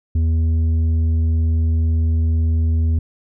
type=tone with tanh clipping; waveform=sine; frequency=81 Hz; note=E2; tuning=30 cents flat; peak=-15 dBFS; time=0.15-2.99 s; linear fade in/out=5 ms; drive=6 dB; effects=none